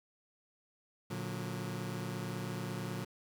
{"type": "chord", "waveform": "sawtooth", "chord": "Bb augmented", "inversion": "none", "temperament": "just", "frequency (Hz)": [116.54, 145.68, 182.1], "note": ["Bb2", "D3", "F#3"], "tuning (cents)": [0, -14, -27], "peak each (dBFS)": [-37, -39, -37], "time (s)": [1.1, 3.05], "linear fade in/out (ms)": 10, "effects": ["10-bit"]}